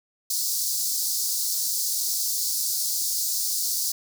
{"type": "high-pass noise", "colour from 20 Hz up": "pink", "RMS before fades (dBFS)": -26, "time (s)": [0.3, 3.92], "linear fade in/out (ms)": 5, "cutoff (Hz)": 4500, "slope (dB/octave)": 48, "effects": []}